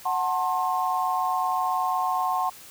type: chord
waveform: sine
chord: F# diminished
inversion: none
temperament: just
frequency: 740 / 888 / 1065.6 Hz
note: F#5 / A5 / C6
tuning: 0 / +16 / +31 cents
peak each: -26 / -29 / -26 dBFS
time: 0.05-2.5 s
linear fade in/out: 10 ms
effects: white hiss -46 dBFS RMS until 2.7 s